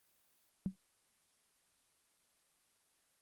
sine tone with exponential decay, 190 Hz, F#3, 46 cents sharp, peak -29 dBFS, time 0.66-0.76 s, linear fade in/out 0 ms, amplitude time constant 20 ms, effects white hiss -74 dBFS RMS until 3.21 s + Opus 24 kbps

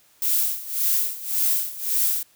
violet noise with tremolo, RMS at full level -20 dBFS, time 0.22-2.23 s, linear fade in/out 2 ms, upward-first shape sine, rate 1.8 Hz, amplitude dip 85%, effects white hiss -58 dBFS RMS until 2.35 s

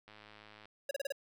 click train, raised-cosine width 0.3 ms, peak -38 dBFS, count 62, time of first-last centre 0.08-0.655 s, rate 106 Hz
square tone bursts, 556 Hz, C#5, 5 cents sharp, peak -34 dBFS, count 5, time 0.89-1.123 s, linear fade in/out 5 ms, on 21 ms, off 32 ms
effects none

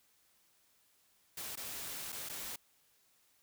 white noise with dropouts, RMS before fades -43 dBFS, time 1.37-2.56 s, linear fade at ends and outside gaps 5 ms, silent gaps 1.557-1.572 / 2.122-2.125 / 2.29-2.295 s, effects white hiss -71 dBFS RMS until 3.42 s

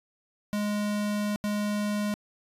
square tone bursts at uneven times, 207.7 Hz, G#3, in tune, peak -27 dBFS, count 2, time 0.53-1.36 / 1.44-2.14 s, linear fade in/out 0 ms, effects resampled to 32000 Hz

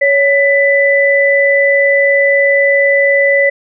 sine tone pair together, 559 / 1992 Hz, C#5 / B6, +14 / +14 cents, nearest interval octave + minor seventh, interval 2200 cents, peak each -10 dBFS, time 0.01-3.5 s, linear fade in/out 10 ms, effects none

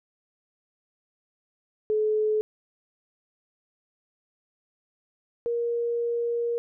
sine tone pair in turn, 429.2 / 471.2 Hz, A4 / A#4, -43 / +19 cents, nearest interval major second, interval 162 cents, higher second, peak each -21 / -24 dBFS, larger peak first, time 1.9-2.41 / 5.46-6.58 s, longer second, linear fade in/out 0 ms, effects none

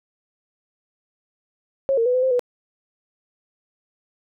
sine tone with pitch steps, 543 / 459.5 / 497.1 / 508 / 522 / 491.8 Hz, C#5 / A#4 / B4 / B4 / C5 / B4, -36 / -25 / +11 / +49 / -4 / -7 cents, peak -16 dBFS, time 1.89-2.394 s, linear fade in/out 0 ms, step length 84 ms, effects none

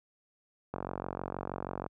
click train, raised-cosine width 1 ms, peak -21 dBFS, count 53, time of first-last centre 0.74-1.863 s, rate 46.3 Hz, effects high-pass 60 Hz 12 dB/octave

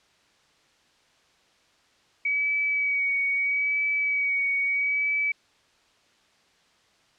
sine tone with vibrato, 2268 Hz, C#7, 39 cents sharp, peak -22 dBFS, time 2.25-5.32 s, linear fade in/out 5 ms, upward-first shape sine, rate 0.77 Hz, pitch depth 23 cents each way, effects white hiss -62 dBFS RMS until 7.18 s + low-pass 5000 Hz 12 dB/octave

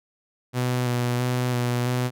sawtooth tone with vibrato, 123.47 Hz, B2, in tune, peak -18 dBFS, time 0.53-2.11 s, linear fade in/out 50 ms, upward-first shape square, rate 1.5 Hz, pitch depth 18 cents each way, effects none

